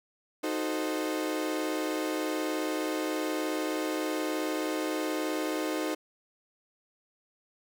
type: chord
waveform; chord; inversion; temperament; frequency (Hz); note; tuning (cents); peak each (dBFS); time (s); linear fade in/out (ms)
35% pulse; D# diminished seventh; none; equal; 311.1 / 370 / 440 / 523.3; D#4 / F#4 / A4 / C5; 0 / 0 / 0 / 0; -30 / -35 / -36 / -35; 0.43-5.95; 10
effects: none